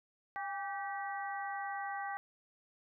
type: harmonic tone with a mistuned harmonic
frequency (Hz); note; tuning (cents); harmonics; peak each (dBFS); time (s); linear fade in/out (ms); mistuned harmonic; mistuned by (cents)
387; G4; -22; 2 / 3 / 4 / 5; -39 / -45 / -45 / -45; 0.36-2.17; 0; 2; +60
effects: none